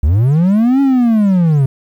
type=linear two-way sweep; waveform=triangle; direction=up then down; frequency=65.41 to 280 to 129.7 Hz; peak=-6 dBFS; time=0.03-1.66 s; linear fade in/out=5 ms; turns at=0.81 s; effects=8-bit